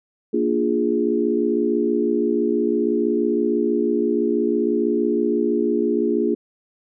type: chord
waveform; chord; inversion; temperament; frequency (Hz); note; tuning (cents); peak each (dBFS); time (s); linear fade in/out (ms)
sine; Bb dominant seventh; none; equal; 233.1 / 293.7 / 349.2 / 415.3; Bb3 / D4 / F4 / Ab4; 0 / 0 / 0 / 0; -23 / -24 / -22 / -22; 0.33-6.35; 10
effects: none